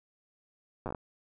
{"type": "slowing click train", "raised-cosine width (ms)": 1, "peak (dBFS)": -22, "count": 7, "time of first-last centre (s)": [0.86, 0.948], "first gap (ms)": 8, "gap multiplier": 1.24, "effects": []}